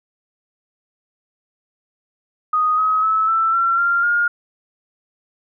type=tone with pitch steps; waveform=sine; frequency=1244.5 / 1272.1 / 1300.3 / 1329.2 / 1358.7 / 1388.9 / 1419.7 Hz; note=D#6 / D#6 / E6 / E6 / F6 / F6 / F6; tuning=0 / +38 / -24 / +14 / -48 / -10 / +28 cents; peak=-14 dBFS; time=2.53-4.28 s; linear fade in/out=5 ms; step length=250 ms; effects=none